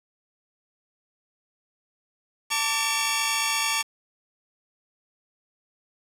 20% pulse tone cluster, 892 / 1164 / 2279 / 2730 / 3296 Hz, A5 / D6 / C#7 / F7 / G#7, +23 / -16 / +47 / -40 / -14 cents, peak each -25 dBFS, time 2.5-3.83 s, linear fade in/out 20 ms, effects resampled to 32000 Hz + 7-bit

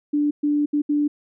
sine tone bursts at uneven times, 293.7 Hz, D4, in tune, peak -17 dBFS, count 4, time 0.13-0.31 / 0.43-0.66 / 0.73-0.82 / 0.89-1.08 s, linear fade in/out 10 ms, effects none

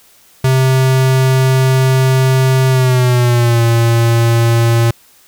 square tone with pitch glide, 131.2 to 116.21 Hz, C3 to A#2, +5 to -5 cents, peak -9 dBFS, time 0.44-4.91 s, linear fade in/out 5 ms, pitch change -210 cents, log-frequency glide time 2.69-3.62 s, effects white hiss -47 dBFS RMS until 5.27 s

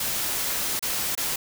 white noise with dropouts, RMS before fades -27 dBFS, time 0-1.36 s, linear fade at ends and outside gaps 5 ms, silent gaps 0.794-0.825 / 1.152-1.175 s, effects none

